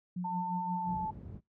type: tone with tremolo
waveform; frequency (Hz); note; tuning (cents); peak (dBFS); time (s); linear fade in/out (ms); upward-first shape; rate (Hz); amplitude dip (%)
sine; 179.3; F3; +46; -32; 0.16-1.05; 5; sine; 5.7; 70
type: tone with pitch glide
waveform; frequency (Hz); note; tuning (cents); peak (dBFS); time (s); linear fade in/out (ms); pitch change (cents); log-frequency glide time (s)
sine; 895 to 871.5; A5 to A5; +29 to -17; -33; 0.24-1.11; 10; -46; 0.7-0.99
type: low-pass noise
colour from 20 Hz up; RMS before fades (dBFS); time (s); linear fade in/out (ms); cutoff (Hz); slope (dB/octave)
white; -44; 0.84-1.41; 50; 130; 12
effects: noise-tail reverb RT60 0.2 s tail -25 dB re dry + high-pass 60 Hz 12 dB/octave